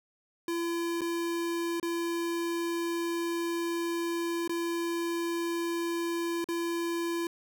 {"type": "tone with dropouts", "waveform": "square", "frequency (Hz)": 338.9, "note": "E4", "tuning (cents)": 48, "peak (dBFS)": -30, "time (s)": [0.48, 7.27], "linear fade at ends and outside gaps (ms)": 2, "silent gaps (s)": [[1.009, 1.016], [1.799, 1.828], [4.477, 4.494], [6.443, 6.487]], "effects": []}